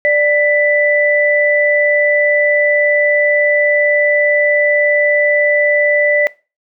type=tone pair together; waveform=sine; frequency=590 / 1984.5 Hz; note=D5 / B6; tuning=+8 / +8 cents; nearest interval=octave + major sixth; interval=2100 cents; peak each=-12 dBFS; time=0.05-6.27 s; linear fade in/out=0 ms; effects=noise-tail reverb RT60 0.3 s tail -21 dB re dry